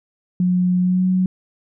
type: tone with pitch glide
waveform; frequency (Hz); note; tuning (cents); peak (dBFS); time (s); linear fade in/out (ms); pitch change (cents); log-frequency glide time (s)
sine; 180.7 to 184.92; F#3 to F#3; -41 to -1; -14; 0.4-1.26; 2; +40; 0.8-1.06
effects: none